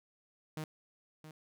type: tone with echo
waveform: sawtooth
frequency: 155.56 Hz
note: D#3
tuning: in tune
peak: -34 dBFS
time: 0.57-0.64 s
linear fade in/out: 2 ms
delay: 670 ms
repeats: 1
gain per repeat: -11 dB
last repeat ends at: 1.31 s
effects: none